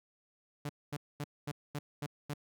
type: tone bursts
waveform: sawtooth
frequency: 145.8 Hz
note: D3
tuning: 12 cents flat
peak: -32 dBFS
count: 7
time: 0.65-2.338 s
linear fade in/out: 5 ms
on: 44 ms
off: 230 ms
effects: none